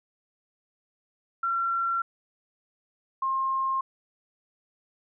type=tone pair in turn; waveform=sine; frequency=1363 / 1064.9 Hz; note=F6 / C6; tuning=-43 / +30 cents; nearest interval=major third; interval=427 cents; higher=first; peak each=-24 dBFS; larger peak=neither; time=1.43-2.02 / 3.22-3.81 s; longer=neither; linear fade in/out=5 ms; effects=none